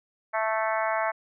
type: harmonic tone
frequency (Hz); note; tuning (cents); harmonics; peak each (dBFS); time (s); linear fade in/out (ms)
220; A3; 0; 3 / 4 / 5 / 6 / 7 / 8 / 9 / 10; -28 / -30 / -32 / -34 / -35 / -36 / -37 / -38; 0.33-1.12; 20
effects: none